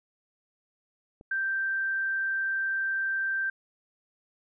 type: click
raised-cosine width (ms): 2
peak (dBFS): -35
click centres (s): 1.211
type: tone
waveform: sine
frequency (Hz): 1568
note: G6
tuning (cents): 0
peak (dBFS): -26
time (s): 1.31-3.5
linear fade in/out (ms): 5
effects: none